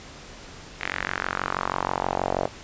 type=tone with band-pass filter sweep; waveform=sawtooth; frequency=46.25 Hz; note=F#1; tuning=in tune; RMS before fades=-28 dBFS; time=0.8-2.48 s; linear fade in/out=20 ms; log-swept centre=2100 to 620 Hz; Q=2.7; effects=pink hiss -43 dBFS RMS until 2.63 s + resampled to 16000 Hz